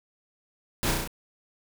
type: noise with echo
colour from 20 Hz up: pink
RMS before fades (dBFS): -27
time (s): 0.83-0.91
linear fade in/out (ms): 0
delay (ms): 33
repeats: 5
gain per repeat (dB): -2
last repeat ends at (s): 1.075
effects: none